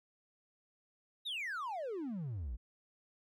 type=exponential sweep; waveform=triangle; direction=down; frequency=3921 to 50.9 Hz; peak=-35 dBFS; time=1.25-2.57 s; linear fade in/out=20 ms; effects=tanh soft clip ceiling -31 dBFS

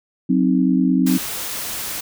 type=chord; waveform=sine; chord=C diminished; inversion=second; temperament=equal; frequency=185 / 261.6 / 311.1 Hz; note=Gb3 / C4 / Eb4; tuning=0 / 0 / 0 cents; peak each=-18 / -16 / -21 dBFS; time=0.29-1.18 s; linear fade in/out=10 ms
type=noise; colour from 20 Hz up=white; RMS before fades=-27 dBFS; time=1.06-2.01 s; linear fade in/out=10 ms
effects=none

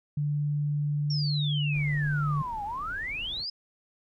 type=tone; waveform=sine; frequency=146.83 Hz; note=D3; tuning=in tune; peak=-25 dBFS; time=0.17-2.42 s; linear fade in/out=5 ms
type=exponential two-way sweep; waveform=sine; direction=down then up; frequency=5588 to 799 to 5150 Hz; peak=-31 dBFS; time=1.1-3.5 s; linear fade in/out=5 ms; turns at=2.64 s
type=noise; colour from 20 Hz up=brown; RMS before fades=-45 dBFS; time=1.71-3.46 s; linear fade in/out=50 ms
effects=none

